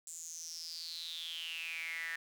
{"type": "tone with high-pass filter sweep", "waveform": "sawtooth", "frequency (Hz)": 164.81, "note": "E3", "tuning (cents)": 0, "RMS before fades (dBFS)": -43, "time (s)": [0.07, 2.16], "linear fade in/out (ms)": 0, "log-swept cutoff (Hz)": [7600, 1800], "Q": 10, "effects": []}